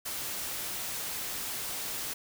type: noise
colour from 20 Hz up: white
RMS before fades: -36 dBFS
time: 0.05-2.14 s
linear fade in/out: 10 ms
effects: none